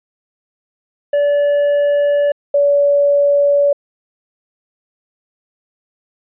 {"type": "tone pair in turn", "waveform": ["triangle", "sine"], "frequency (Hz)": [577, 571.4], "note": ["D5", "D5"], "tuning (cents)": [-31, -48], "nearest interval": "unison", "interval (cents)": 17, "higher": "first", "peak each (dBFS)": -9, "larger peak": "neither", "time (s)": [[1.13, 2.32], [2.54, 3.73]], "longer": "neither", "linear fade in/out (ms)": 5, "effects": ["resampled to 8000 Hz"]}